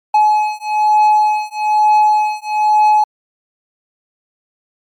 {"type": "beating tone pair", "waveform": "triangle", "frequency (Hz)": [849, 850.1], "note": ["G#5", "G#5"], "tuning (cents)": [38, 40], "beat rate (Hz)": 1.1, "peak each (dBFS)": -11, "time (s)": [0.14, 3.04], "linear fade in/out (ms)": 5, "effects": ["MP3 96 kbps"]}